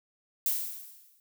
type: noise with exponential decay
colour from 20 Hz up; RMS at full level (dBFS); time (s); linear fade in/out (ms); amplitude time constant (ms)
violet; -26; 0.46-1.2; 1; 160
effects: none